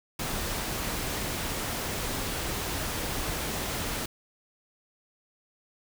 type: noise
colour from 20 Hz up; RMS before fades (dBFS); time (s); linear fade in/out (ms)
pink; -32; 0.19-4.06; 5
effects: none